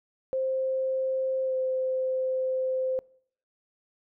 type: tone with pitch glide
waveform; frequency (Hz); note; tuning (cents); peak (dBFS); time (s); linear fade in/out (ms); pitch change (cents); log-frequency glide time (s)
sine; 525 to 519; C5 to C5; +6 to -14; -25; 0.33-2.99; 0; -20; 1.44-1.55
effects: noise-tail reverb RT60 0.6 s tail -24 dB re dry